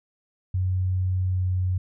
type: tone with pitch glide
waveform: sine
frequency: 92.5 to 91.91 Hz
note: F#2 to F#2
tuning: 0 to -11 cents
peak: -21 dBFS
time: 0.54-1.78 s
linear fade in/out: 5 ms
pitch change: -11 cents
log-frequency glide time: 1.27-1.44 s
effects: none